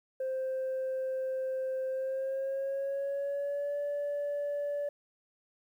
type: tone with pitch glide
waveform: sine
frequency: 523.3 to 577.3 Hz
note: C5 to D5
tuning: 0 to -30 cents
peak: -29 dBFS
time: 0.2-4.89 s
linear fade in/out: 5 ms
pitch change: +170 cents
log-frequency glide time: 1.88-3.78 s
effects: tanh soft clip ceiling -29 dBFS + 11-bit